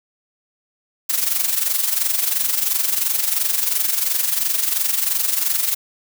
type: noise with amplitude modulation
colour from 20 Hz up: blue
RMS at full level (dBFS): -17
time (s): 1.09-5.75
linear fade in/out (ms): 10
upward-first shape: sine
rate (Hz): 22.9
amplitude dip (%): 65
effects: none